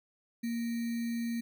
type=tone with sample-and-hold; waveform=sine; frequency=233.1 Hz; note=A#3; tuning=in tune; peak=-31 dBFS; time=0.43-1.41 s; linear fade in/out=10 ms; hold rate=2100 Hz; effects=none